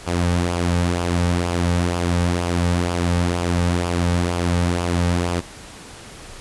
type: tone with flanger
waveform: sawtooth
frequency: 87.31 Hz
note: F2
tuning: in tune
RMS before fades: -20 dBFS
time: 0.06-5.41 s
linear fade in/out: 20 ms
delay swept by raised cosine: 0.49 to 2.99 ms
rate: 2.1 Hz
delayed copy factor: -0.5
effects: pink hiss -39 dBFS RMS until 6.4 s + resampled to 24000 Hz